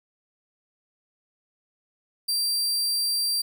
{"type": "tone", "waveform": "sawtooth", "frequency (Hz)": 4710, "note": "D8", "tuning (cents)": 4, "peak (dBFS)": -20, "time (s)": [2.28, 3.42], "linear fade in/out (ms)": 10, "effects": []}